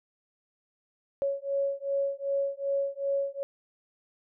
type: beating tone pair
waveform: sine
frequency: 554 / 556.6 Hz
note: C#5 / C#5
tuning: -1 / +7 cents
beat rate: 2.6 Hz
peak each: -30 dBFS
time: 1.22-3.43 s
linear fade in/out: 0 ms
effects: none